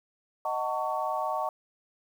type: chord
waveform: sine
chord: D# half-diminished seventh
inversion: none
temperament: just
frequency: 622.3 / 746.7 / 896 / 1120.1 Hz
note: D#5 / F#5 / A5 / C#6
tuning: 0 / +16 / +31 / +18 cents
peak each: -33 dBFS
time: 0.45-1.49 s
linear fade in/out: 2 ms
effects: 9-bit